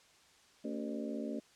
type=harmonic tone with a mistuned harmonic; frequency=75.1 Hz; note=D2; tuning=39 cents sharp; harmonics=3 / 4 / 5 / 6 / 7 / 8; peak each=-40 / -41 / -46 / -48 / -49 / -46 dBFS; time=0.64-1.4 s; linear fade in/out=10 ms; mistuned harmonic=4; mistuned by=-120 cents; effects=white hiss -64 dBFS RMS until 1.55 s + low-pass 7000 Hz 12 dB/octave